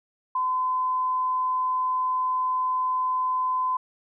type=tone; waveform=sine; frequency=1020 Hz; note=C6; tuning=44 cents flat; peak=-22 dBFS; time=0.35-3.77 s; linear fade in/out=5 ms; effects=none

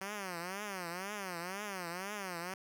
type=tone with vibrato; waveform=5% pulse; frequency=188.3 Hz; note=F#3; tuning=31 cents sharp; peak=-28 dBFS; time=0.01-2.54 s; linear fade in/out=2 ms; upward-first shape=triangle; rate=2 Hz; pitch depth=220 cents each way; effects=none

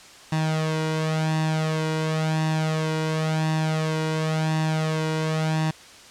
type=tone with flanger; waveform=sawtooth; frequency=157.5 Hz; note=D#3; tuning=21 cents sharp; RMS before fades=-24 dBFS; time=0.32-5.71 s; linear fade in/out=5 ms; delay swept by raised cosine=1.1 to 2.07 ms; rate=0.94 Hz; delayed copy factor=+0.65; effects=white hiss -46 dBFS RMS until 6.1 s + low-pass 7000 Hz 12 dB/octave

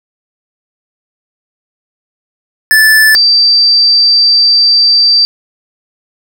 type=tone pair in turn; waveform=square / sine; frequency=1749 / 4669 Hz; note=A6 / D8; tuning=-11 / -11 cents; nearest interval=octave + perfect fourth; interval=1700 cents; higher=second; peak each=-4 dBFS; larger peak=neither; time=2.71-3.15 / 3.15-5.25 s; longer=second; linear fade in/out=0 ms; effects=none

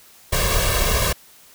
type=noise with comb filter; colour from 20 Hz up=pink; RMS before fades=-19 dBFS; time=0.32-1.13 s; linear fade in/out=10 ms; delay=1.8 ms; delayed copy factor=+0.95; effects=white hiss -49 dBFS RMS until 1.54 s

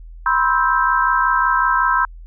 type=chord; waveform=sine; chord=C major seventh; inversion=third; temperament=just; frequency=981.1 / 1046.5 / 1308.1 / 1569.8 Hz; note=B5 / C6 / E6 / G6; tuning=-12 / 0 / -14 / +2 cents; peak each=-19 dBFS; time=0.26-2.05 s; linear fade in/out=2 ms; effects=added 41 Hz sine -34 dBFS peak until 2.26 s

